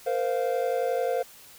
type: chord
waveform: triangle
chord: Bb suspended second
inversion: none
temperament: equal with one note detuned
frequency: 466.2 / 517.5 / 698.5 Hz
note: Bb4 / C5 / F5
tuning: 0 / -19 / 0 cents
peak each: -27 / -25 / -28 dBFS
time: 0.06-1.23 s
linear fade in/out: 10 ms
effects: white hiss -50 dBFS RMS until 1.58 s